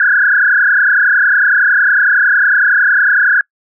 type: tone with frequency modulation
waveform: sine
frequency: 1568 Hz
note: G6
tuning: in tune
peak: -7 dBFS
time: 0-3.41 s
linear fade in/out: 2 ms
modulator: 30.9 Hz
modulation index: 4.2
effects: noise-tail reverb RT60 0.1 s tail -25 dB re dry